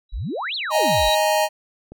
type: tone with exponential growth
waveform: sine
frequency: 3900 Hz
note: B7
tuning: 23 cents flat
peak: -20 dBFS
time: 0.09-1.15 s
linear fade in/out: 5 ms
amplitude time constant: 230 ms
type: exponential two-way sweep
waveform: sine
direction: up then down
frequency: 34.65 to 4417 to 34.65 Hz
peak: -24 dBFS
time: 0.12-1.1 s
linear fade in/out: 20 ms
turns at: 0.55 s
type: chord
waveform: square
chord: D# suspended fourth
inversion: none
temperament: equal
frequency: 622.3 / 830.6 / 932.3 Hz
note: D#5 / G#5 / A#5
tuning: 0 / 0 / 0 cents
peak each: -20 / -22 / -25 dBFS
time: 0.7-1.49 s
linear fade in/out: 50 ms
type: click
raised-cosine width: 2 ms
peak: -26 dBFS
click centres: 1.92 s
effects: none